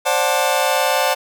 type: chord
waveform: sawtooth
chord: D dominant seventh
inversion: third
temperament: just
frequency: 528.6 / 587.3 / 734.2 / 881 Hz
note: C5 / D5 / F#5 / A5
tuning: +18 / 0 / -14 / +2 cents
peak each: -17 dBFS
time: 0.05-1.15 s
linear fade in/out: 20 ms
effects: none